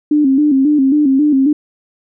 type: tone with vibrato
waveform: sine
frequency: 282.8 Hz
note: C#4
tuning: 35 cents sharp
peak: -8 dBFS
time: 0.11-1.53 s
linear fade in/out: 5 ms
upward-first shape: square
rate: 3.7 Hz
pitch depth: 94 cents each way
effects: none